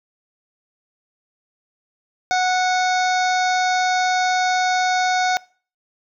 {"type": "harmonic tone", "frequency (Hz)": 736, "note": "F#5", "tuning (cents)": -9, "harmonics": [1, 2, 3, 5, 6, 7, 8, 9], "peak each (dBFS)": [-17, -23, -27, -31, -33, -34, -35, -36], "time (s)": [2.31, 5.37], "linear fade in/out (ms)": 0, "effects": ["noise-tail reverb RT60 0.4 s tail -23 dB re dry"]}